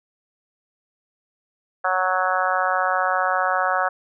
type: harmonic tone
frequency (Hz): 185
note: F#3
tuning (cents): 0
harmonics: 3 / 4 / 5 / 6 / 7 / 8 / 9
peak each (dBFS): -27 / -24 / -29 / -26 / -25 / -26 / -29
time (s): 1.84-3.89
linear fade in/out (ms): 10
effects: none